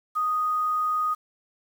sine tone, 1243 Hz, D#6, 2 cents flat, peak -22 dBFS, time 0.15-1.15 s, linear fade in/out 20 ms, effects 8-bit

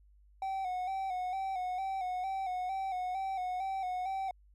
triangle tone with vibrato, 751 Hz, F#5, 26 cents sharp, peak -31 dBFS, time 0.42-4.31 s, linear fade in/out 2 ms, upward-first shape square, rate 2.2 Hz, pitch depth 47 cents each way, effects added 50 Hz sine -59 dBFS peak until 4.54 s

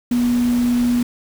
sine tone in noise, 242.5 Hz, B3, 31 cents flat, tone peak -14 dBFS, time 0.11-1.03 s, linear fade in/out 5 ms, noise pink, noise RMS -32 dBFS, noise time 0.11-1.03 s, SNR +15 dB, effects none

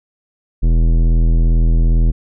sine tone with tanh clipping, 41.2 Hz, E1, in tune, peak -11 dBFS, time 0.62-2.12 s, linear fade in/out 20 ms, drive 15 dB, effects none

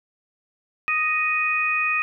harmonic tone, 622.3 Hz, D#5, in tune, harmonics 2 / 3 / 4, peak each -26 / -28 / -21 dBFS, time 0.88-2.02 s, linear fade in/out 0 ms, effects none

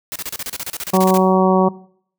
white noise bursts, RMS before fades -26 dBFS, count 16, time 0.12-1.176 s, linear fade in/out 0 ms, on 36 ms, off 32 ms
harmonic tone, 187.6 Hz, F#3, 24 cents sharp, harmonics 1 / 2 / 3 / 4 / 5 / 6, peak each -14 / -17 / -19 / -20 / -21 / -22 dBFS, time 0.93-1.69 s, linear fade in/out 10 ms
blue noise with exponential decay, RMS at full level -34 dBFS, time 1.02-1.45 s, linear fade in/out 0 ms, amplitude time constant 92 ms
effects noise-tail reverb RT60 0.6 s tail -20 dB re dry

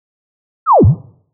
sine linear two-way sweep, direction down then up, 1404 to 79 to 187.6 Hz, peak -4 dBFS, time 0.66-0.95 s, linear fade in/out 50 ms, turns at 0.85 s, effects noise-tail reverb RT60 0.6 s tail -21 dB re dry

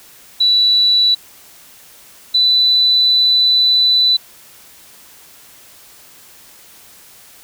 sine tone pair in turn, 3949 / 3986 Hz, B7 / B7, -1 / +15 cents, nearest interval unison, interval 16 cents, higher second, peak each -9 dBFS, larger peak neither, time 0.4-1.15 / 2.34-4.17 s, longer second, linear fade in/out 10 ms, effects white hiss -43 dBFS RMS until 7.43 s

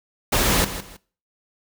pink noise with echo, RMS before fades -19 dBFS, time 0.32-0.65 s, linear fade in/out 10 ms, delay 160 ms, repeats 2, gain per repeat -12 dB, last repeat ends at 0.97 s, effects noise-tail reverb RT60 0.4 s tail -20 dB re dry

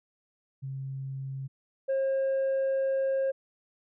sine tone pair in turn, 134.7 / 537.3 Hz, C#3 / C5, -49 / +46 cents, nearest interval 2 octaves, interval 2395 cents, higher second, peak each -33 / -22 dBFS, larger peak second, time 0.62-1.48 / 1.88-3.32 s, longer second, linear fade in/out 20 ms, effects tanh soft clip ceiling -24 dBFS

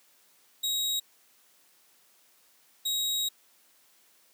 sawtooth tone bursts at uneven times, 3805 Hz, A#7, 35 cents sharp, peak -24 dBFS, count 2, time 0.63-1 / 2.85-3.29 s, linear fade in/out 10 ms, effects white hiss -63 dBFS RMS until 4.33 s + high-pass 200 Hz 12 dB/octave

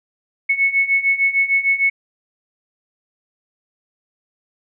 sine beating tone pair, 2200 / 2206.6 Hz, C#7 / C#7, -14 / -9 cents, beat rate 6.6 Hz, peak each -19 / -16 dBFS, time 0.49-1.9 s, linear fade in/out 10 ms, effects none

